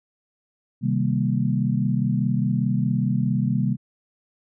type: chord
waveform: sine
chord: C minor seventh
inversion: none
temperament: equal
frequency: 130.81 / 155.56 / 196 / 233.1 Hz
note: C3 / Eb3 / G3 / Bb3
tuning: 0 / 0 / 0 / 0 cents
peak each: -23 / -27 / -24 / -26 dBFS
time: 0.81-3.77 s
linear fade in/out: 50 ms
effects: none